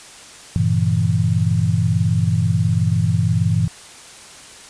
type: chord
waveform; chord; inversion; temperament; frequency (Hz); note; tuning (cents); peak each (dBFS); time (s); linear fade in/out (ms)
sine; G diminished seventh; none; equal; 98 / 116.54 / 138.59 / 164.81; G2 / Bb2 / Db3 / Fb3; 0 / 0 / 0 / 0; -19 / -19 / -25 / -19; 0.56-3.68; 0
effects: white hiss -40 dBFS RMS until 4.69 s + resampled to 22050 Hz